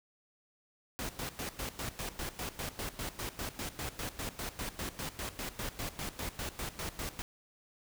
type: noise with tremolo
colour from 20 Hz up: pink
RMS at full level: -38 dBFS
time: 0.99-7.22 s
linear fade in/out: 0 ms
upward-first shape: square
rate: 5 Hz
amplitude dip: 80%
effects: none